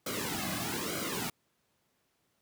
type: noise with flanger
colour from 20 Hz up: pink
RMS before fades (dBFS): -35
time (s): 0.06-1.3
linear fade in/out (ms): 5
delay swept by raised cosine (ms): 1.1 to 2.2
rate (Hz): 1.1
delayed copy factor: -0.85
effects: pink hiss -75 dBFS RMS until 2.41 s + high-pass 100 Hz 12 dB/octave